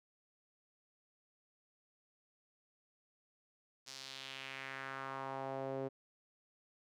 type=tone with band-pass filter sweep; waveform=sawtooth; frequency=134.5 Hz; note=C3; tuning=48 cents sharp; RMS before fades=-44 dBFS; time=3.86-5.89 s; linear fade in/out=20 ms; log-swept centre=5500 to 440 Hz; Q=2.1; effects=none